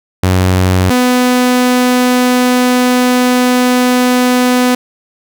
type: tone pair in turn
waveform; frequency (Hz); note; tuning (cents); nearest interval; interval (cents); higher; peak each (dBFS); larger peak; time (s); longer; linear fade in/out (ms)
sawtooth; 92.5 / 249.5; F#2 / B3; 0 / +18; octave + perfect fourth; 1718; second; -4; neither; 0.23-0.9 / 0.9-4.75; second; 5
effects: none